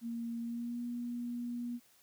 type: tone with pitch glide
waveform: sine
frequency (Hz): 232.8 to 240.3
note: A#3 to B3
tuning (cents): -2 to -47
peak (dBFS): -36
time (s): 0.01-1.8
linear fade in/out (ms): 50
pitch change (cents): +55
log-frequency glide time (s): 0.42-0.81
effects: white hiss -66 dBFS RMS until 2.02 s